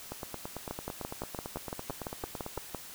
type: two click trains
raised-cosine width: 1 ms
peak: -23 / -21 dBFS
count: 23 / 13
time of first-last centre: 0.12-2.575 / 0.71-2.747 s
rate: 8.96 / 5.89 Hz
effects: white hiss -47 dBFS RMS until 2.94 s